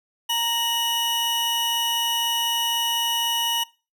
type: tone pair together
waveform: 40% pulse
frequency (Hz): 930 / 2934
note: A#5 / F#7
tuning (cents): -4 / -15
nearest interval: octave + minor sixth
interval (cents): 1989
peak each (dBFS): -26 / -22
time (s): 0.29-3.64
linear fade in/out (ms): 10
effects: noise-tail reverb RT60 0.3 s tail -20 dB re dry